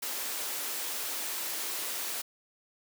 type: high-pass noise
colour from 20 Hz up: white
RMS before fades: -35 dBFS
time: 0.02-2.22 s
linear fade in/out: 10 ms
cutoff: 270 Hz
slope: 24 dB/octave
effects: none